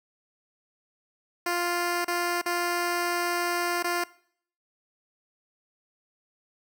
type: tone with dropouts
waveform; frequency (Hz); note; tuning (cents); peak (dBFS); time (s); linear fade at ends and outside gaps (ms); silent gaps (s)
10% pulse; 349.2; F4; 0; -17; 1.46-4.04; 5; 2.047-2.079 / 2.415-2.459 / 3.827-3.842
effects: noise-tail reverb RT60 0.6 s tail -21 dB re dry